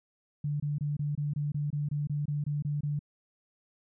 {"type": "tone bursts", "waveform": "sine", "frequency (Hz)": 146.6, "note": "D3", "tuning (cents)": -3, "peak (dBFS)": -28, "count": 14, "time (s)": [0.44, 2.992], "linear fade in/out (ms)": 5, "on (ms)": 160, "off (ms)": 24, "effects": []}